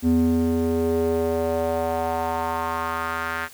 square tone with band-pass filter sweep, 82.41 Hz, E2, in tune, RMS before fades -23 dBFS, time 0.02-3.49 s, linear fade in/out 50 ms, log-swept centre 240 to 1600 Hz, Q 2.9, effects white hiss -46 dBFS RMS until 3.53 s

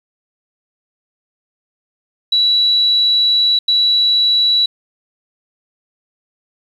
sine tone bursts at uneven times, 3927 Hz, B7, 11 cents flat, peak -10 dBFS, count 2, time 2.32-3.59 / 3.68-4.66 s, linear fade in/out 5 ms, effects 7-bit

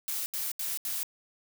blue noise bursts, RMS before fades -33 dBFS, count 4, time 0.08-1.031 s, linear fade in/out 0 ms, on 180 ms, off 77 ms, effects none

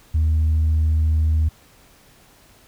sine tone, 78.5 Hz, D#2, 16 cents sharp, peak -13 dBFS, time 0.14-1.49 s, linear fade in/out 10 ms, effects tanh soft clip ceiling -13 dBFS + pink hiss -52 dBFS RMS until 2.67 s

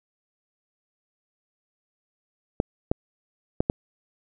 clicks, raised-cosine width 2 ms, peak -7 dBFS, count 4, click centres 2.601 / 2.915 / 3.605 / 3.699 s, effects none

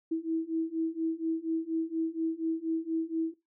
sine beating tone pair, 322.8 / 327 Hz, E4 / E4, -36 / -14 cents, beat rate 4.2 Hz, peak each -32 / -31 dBFS, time 0.11-3.34 s, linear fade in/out 10 ms, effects noise-tail reverb RT60 0.2 s tail -17 dB re dry

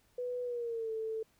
sine tone with pitch glide, 493.9 to 442.6 Hz, B4 to A4, 0 to +10 cents, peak -34 dBFS, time 0.18-1.23 s, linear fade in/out 5 ms, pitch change -190 cents, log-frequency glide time 0.43-0.91 s, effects pink hiss -70 dBFS RMS until 1.39 s

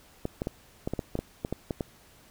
clicks, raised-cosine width 2 ms, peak -16 dBFS, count 12, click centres 0.254 / 0.419 / 0.471 / 0.875 / 0.936 / 0.992 / 1.154 / 1.19 / 1.449 / 1.526 / 1.708 / 1.808 s, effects pink hiss -57 dBFS RMS until 2.3 s

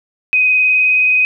sine tone with vibrato, 2510 Hz, D#7, 15 cents sharp, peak -9 dBFS, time 0.33-1.25 s, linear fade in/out 0 ms, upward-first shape triangle, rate 19 Hz, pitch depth 16 cents each way, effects none

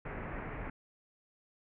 pink low-pass noise, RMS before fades -41 dBFS, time 0.05-0.7 s, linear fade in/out 5 ms, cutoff 2300 Hz, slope 48 dB/octave, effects none

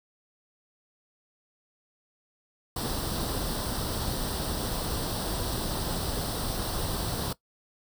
pink noise with comb filter, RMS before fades -31 dBFS, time 2.76-7.33 s, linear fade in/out 5 ms, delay 0.22 ms, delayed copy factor +0.7, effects noise-tail reverb RT60 0.1 s tail -18 dB re dry

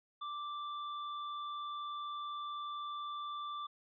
square tone, 1174.7 Hz, D6, in tune, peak -40 dBFS, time 0.21-3.67 s, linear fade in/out 10 ms, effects resampled to 11025 Hz

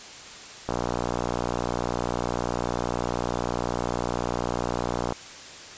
click train, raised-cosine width 1 ms, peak -12 dBFS, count 267, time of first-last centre 0.69-5.123 s, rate 60 Hz, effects white hiss -42 dBFS RMS until 5.77 s + resampled to 16000 Hz

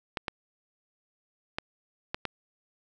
clicks, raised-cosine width 0.3 ms, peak -14 dBFS, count 5, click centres 0.172 / 0.282 / 1.585 / 2.145 / 2.253 s, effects none

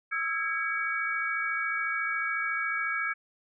sine tone cluster, 1289 / 1343 / 1646 / 2260 Hz, E6 / E6 / G#6 / C#7, -39 / +32 / -16 / +33 cents, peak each -37 / -35 / -31 / -32 dBFS, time 0.11-3.14 s, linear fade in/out 20 ms, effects none

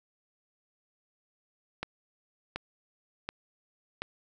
click train, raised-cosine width 0.3 ms, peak -17 dBFS, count 4, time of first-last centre 1.83-4.02 s, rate 1.37 Hz, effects none

